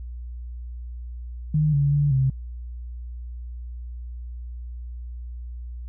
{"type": "tone with pitch steps", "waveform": "sine", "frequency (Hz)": [152.4, 142.2, 144.8, 132.8], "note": ["D#3", "C#3", "D3", "C3"], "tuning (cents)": [-36, 45, -24, 26], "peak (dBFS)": -17, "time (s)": [1.54, 2.3], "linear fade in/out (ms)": 5, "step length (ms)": 190, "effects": ["added 60 Hz sine -32 dBFS peak until 5.88 s"]}